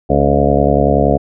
harmonic tone with a mistuned harmonic, 70.5 Hz, C#2, 30 cents sharp, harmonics 1 / 2 / 3 / 4 / 6 / 7 / 8 / 9 / 10, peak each -18 / -18 / -18 / -18 / -18 / -18 / -18 / -18 / -18 dBFS, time 0.09-1.18 s, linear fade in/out 20 ms, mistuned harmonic 1, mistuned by -44 cents, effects none

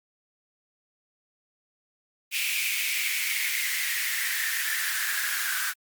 white noise with high-pass filter sweep, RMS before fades -28 dBFS, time 2.31-5.74 s, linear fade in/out 50 ms, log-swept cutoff 2500 to 1500 Hz, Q 6.5, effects Opus 48 kbps

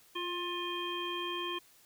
harmonic tone with a mistuned harmonic, 353.5 Hz, F4, 21 cents sharp, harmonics 1 / 3 / 5 / 7 / 9, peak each -39 / -39 / -47 / -44 / -39 dBFS, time 0.15-1.59 s, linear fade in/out 10 ms, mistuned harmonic 1, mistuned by -21 cents, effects white hiss -62 dBFS RMS until 1.85 s

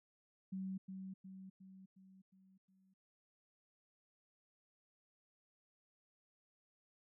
sine tone with echo, 190 Hz, F#3, 46 cents sharp, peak -40 dBFS, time 0.52-0.78 s, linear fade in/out 10 ms, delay 360 ms, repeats 6, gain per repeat -5 dB, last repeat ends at 2.94 s, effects none

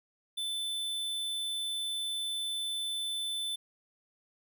square tone, 3520 Hz, A7, in tune, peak -33 dBFS, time 0.37-3.56 s, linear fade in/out 10 ms, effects none

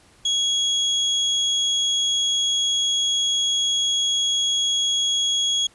35% pulse tone, 3322 Hz, G#7, in tune, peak -17 dBFS, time 0.25-5.67 s, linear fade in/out 5 ms, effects pink hiss -54 dBFS RMS until 5.74 s + resampled to 24000 Hz

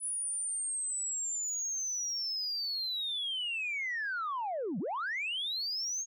sine linear two-way sweep, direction down then up, 9940 to 155.56 to 6630 Hz, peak -31 dBFS, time 0-6.06 s, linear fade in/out 50 ms, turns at 4.79 s, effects tanh soft clip ceiling -29 dBFS

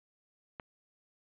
click, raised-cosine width 0.5 ms, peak -26 dBFS, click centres 0.598 s, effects resampled to 8000 Hz

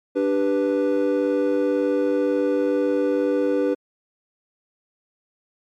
triangle chord, G major, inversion second, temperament equal, 293.7 / 392 / 493.9 Hz, D4 / G4 / B4, 0 / 0 / 0 cents, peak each -20 / -22 / -19 dBFS, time 0.15-3.75 s, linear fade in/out 20 ms, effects tanh soft clip ceiling -8 dBFS + MP3 96 kbps

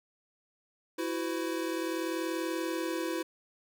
square chord, E suspended second, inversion none, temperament equal with one note detuned, 329.6 / 370 / 506.6 Hz, E4 / F#4 / B4, 0 / 0 / +44 cents, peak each -34 / -38 / -39 dBFS, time 0.98-3.23 s, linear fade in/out 10 ms, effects none

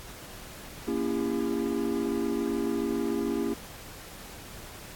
triangle chord, A# diminished seventh, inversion none, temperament just, 233.1 / 279.7 / 335.6 / 402.8 Hz, A#3 / C#4 / E4 / G4, 0 / +16 / +31 / +47 cents, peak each -30 dBFS, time 0.87-3.54 s, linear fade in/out 10 ms, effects pink hiss -45 dBFS RMS until 4.95 s + AAC 64 kbps

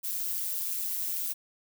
violet noise with amplitude modulation, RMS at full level -29 dBFS, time 0.03-1.34 s, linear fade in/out 20 ms, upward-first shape sine, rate 181 Hz, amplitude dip 75%, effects none

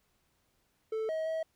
triangle tone with pitch steps, 440.2 / 636 / 643 Hz, A4 / D#5 / E5, +1 / +38 / -43 cents, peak -29 dBFS, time 0.92-1.43 s, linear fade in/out 5 ms, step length 170 ms, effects pink hiss -74 dBFS RMS until 1.55 s

